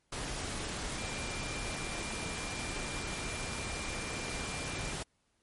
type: tone in noise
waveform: sine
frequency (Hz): 2376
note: D7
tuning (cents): +20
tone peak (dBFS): -44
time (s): 0.98-4.92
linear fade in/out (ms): 5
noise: pink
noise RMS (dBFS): -38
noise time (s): 0.12-5.03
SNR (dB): -9
effects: pink hiss -75 dBFS RMS until 5.42 s + MP3 48 kbps